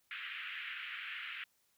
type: band-pass noise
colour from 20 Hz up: white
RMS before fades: -44 dBFS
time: 0.11-1.44 s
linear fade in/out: 2 ms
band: 1400 to 3000 Hz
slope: 48 dB/octave
effects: white hiss -75 dBFS RMS until 1.77 s